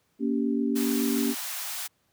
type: chord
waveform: sine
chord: G diminished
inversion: first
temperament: just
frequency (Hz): 235.2 / 282.2 / 392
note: Bb3 / Db4 / G4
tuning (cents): +16 / +31 / 0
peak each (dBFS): -26 / -27 / -32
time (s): 0.19-1.35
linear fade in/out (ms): 50
type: high-pass noise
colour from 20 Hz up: white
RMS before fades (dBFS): -34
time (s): 0.75-1.88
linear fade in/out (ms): 20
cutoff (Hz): 660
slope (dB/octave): 48
effects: pink hiss -70 dBFS RMS until 2.12 s + high-pass 80 Hz 12 dB/octave